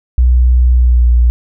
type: tone with pitch glide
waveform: sine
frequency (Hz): 61.74 to 59.71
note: B1 to A#1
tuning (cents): 0 to +42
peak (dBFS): -5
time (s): 0.18-1.3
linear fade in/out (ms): 0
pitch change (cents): -58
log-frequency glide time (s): 0.73-1.09
effects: none